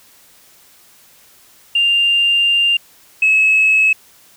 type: tone pair in turn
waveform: sine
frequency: 2794 / 2581 Hz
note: F7 / E7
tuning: 0 / -37 cents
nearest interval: minor second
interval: 137 cents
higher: first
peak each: -10 / -8 dBFS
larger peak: second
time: 1.75-2.77 / 3.22-3.93 s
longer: first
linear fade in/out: 5 ms
effects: tanh soft clip ceiling -5 dBFS + white hiss -48 dBFS RMS until 4.36 s